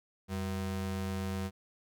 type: ring-modulated tone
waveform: square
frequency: 142 Hz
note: C#3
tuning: 42 cents sharp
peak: -31 dBFS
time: 0.28-1.51 s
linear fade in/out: 50 ms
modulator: 54 Hz
effects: none